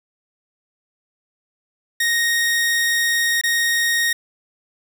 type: tone with dropouts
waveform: sawtooth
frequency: 1864.7 Hz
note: A#6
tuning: in tune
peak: -13 dBFS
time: 2-4.13 s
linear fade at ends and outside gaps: 5 ms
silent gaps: 3.413-3.436 s
effects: 7-bit